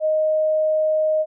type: tone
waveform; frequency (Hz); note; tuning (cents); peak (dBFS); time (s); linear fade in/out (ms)
sine; 622.3; D#5; 0; -16; 0-1.26; 50
effects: none